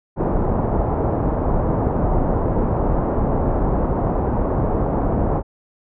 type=low-pass noise; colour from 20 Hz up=pink; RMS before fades=-19 dBFS; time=0.16-5.43 s; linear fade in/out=50 ms; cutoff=930 Hz; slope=24 dB/octave; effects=none